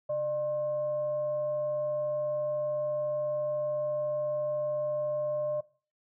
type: tone with frequency modulation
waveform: sine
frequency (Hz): 601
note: D5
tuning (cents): +40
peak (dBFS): -28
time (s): 0.09-5.61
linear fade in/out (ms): 10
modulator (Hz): 465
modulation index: 0.27
effects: noise-tail reverb RT60 0.4 s tail -19 dB re dry